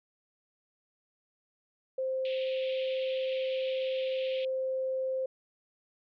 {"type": "tone", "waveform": "sine", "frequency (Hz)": 523.3, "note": "C5", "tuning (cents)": 0, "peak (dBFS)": -29, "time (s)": [1.98, 5.26], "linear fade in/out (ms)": 5}
{"type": "band-pass noise", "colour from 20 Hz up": "white", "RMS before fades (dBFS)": -44, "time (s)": [2.25, 4.45], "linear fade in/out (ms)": 2, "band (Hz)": [2300, 3500], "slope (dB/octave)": 48}
{"effects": []}